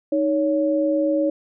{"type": "tone pair together", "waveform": "sine", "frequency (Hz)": [311.1, 560.6], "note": ["D#4", "C#5"], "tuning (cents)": [0, 19], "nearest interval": "minor seventh", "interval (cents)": 1019, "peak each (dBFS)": -20, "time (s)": [0.12, 1.3], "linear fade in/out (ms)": 5, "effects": []}